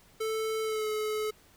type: tone with pitch glide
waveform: square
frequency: 440 to 429 Hz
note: A4 to A4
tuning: 0 to -44 cents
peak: -30 dBFS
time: 0.2-1.31 s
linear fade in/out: 10 ms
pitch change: -44 cents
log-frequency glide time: 0.62-0.88 s
effects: pink hiss -60 dBFS RMS until 1.56 s